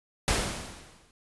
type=noise with exponential decay; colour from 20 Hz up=pink; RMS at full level=-23 dBFS; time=0.28-1.11 s; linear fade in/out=0 ms; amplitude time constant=180 ms; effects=resampled to 24000 Hz

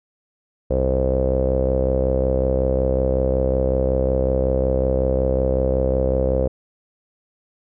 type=tone with low-pass filter; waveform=sawtooth; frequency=65.41 Hz; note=C2; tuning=in tune; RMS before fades=-19 dBFS; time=0.7-6.48 s; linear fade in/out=10 ms; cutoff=520 Hz; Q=8.9; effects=none

